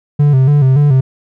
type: tone with vibrato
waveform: triangle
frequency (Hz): 138.59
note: C#3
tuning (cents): 0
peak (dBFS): -4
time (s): 0.19-1.01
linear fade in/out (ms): 10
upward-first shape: square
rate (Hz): 3.5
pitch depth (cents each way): 90
effects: none